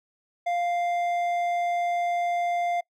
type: tone with hard clipping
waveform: triangle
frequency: 698.5 Hz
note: F5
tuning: in tune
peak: -25 dBFS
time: 0.46-2.81 s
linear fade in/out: 10 ms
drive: 10 dB
effects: noise-tail reverb RT60 0.1 s tail -24 dB re dry